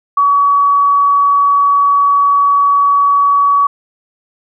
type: tone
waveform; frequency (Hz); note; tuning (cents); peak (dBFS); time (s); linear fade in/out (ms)
sine; 1133; C#6; +37; -7; 0.17-3.67; 5
effects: none